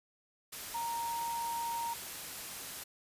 sine tone in noise, 932.3 Hz, A#5, in tune, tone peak -34 dBFS, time 0.74-1.94 s, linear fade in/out 10 ms, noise white, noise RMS -43 dBFS, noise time 0.52-2.84 s, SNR +6 dB, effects resampled to 32000 Hz

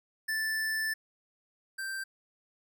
square tone pair in turn, 1760 / 1568 Hz, A6 / G6, 0 / 0 cents, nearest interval major second, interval 200 cents, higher first, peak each -30 / -35 dBFS, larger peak first, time 0.28-0.94 / 1.78-2.04 s, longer first, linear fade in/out 10 ms, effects none

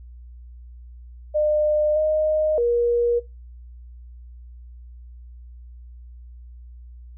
sine tone with pitch steps, 604 / 618 / 475.8 Hz, D5 / D#5 / A#4, +48 / -12 / +35 cents, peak -17 dBFS, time 1.34-3.2 s, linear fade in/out 20 ms, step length 620 ms, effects noise-tail reverb RT60 0.2 s tail -17 dB re dry + added 60 Hz sine -39 dBFS peak until 7.17 s

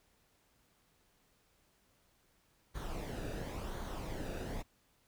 brown noise with flanger, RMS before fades -41 dBFS, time 2.74-4.63 s, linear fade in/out 20 ms, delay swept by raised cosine 0.38 to 0.95 ms, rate 0.94 Hz, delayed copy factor -0.55, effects pink hiss -72 dBFS RMS until 5.07 s

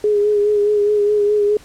sine tone with vibrato, 415.3 Hz, G#4, in tune, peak -12 dBFS, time 0.04-1.57 s, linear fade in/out 2 ms, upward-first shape sine, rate 4.8 Hz, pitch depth 29 cents each way, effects pink hiss -45 dBFS RMS until 1.64 s + low-pass 11000 Hz 12 dB/octave

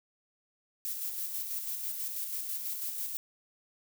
violet noise with tremolo, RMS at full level -35 dBFS, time 0.85-3.17 s, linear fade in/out 0 ms, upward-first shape square, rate 6.1 Hz, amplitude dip 35%, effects none

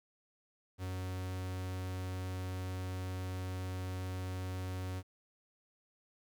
45% pulse tone, 92.6 Hz, F#2, 2 cents sharp, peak -37 dBFS, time 0.78-5.03 s, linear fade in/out 50 ms, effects 11-bit

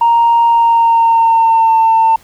sine tone with pitch glide, 932.3 to 899 Hz, A#5 to A5, 0 to +37 cents, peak -5 dBFS, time 0.01-2.16 s, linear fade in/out 5 ms, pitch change -63 cents, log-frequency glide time 0.46-1.79 s, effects tanh soft clip ceiling -3 dBFS + pink hiss -45 dBFS RMS until 2.23 s

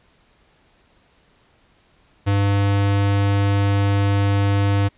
square tone, 100.1 Hz, G2, 37 cents sharp, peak -16 dBFS, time 2.26-4.89 s, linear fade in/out 20 ms, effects pink hiss -58 dBFS RMS until 4.97 s + resampled to 8000 Hz

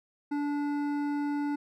sine tone with hard clipping, 290 Hz, D4, 22 cents flat, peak -30 dBFS, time 0.31-1.56 s, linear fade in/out 10 ms, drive 11 dB, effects none

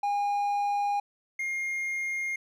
triangle tone pair in turn, 814 / 2128 Hz, G#5 / C7, -35 / +29 cents, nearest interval octave + perfect fourth, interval 1664 cents, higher second, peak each -23 / -27 dBFS, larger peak first, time 0.03-1 / 1.39-2.36 s, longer neither, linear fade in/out 5 ms, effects none

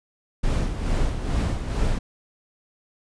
brown noise with tremolo, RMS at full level -21 dBFS, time 0.43-1.99 s, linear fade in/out 10 ms, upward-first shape sine, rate 2.3 Hz, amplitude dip 60%, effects resampled to 22050 Hz

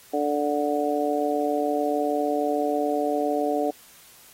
harmonic tone, 146.83 Hz, D3, in tune, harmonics 2 / 3 / 4 / 5, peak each -27 / -27 / -27 / -27 dBFS, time 0.13-3.71 s, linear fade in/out 10 ms, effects white hiss -51 dBFS RMS until 4.33 s + AAC 48 kbps

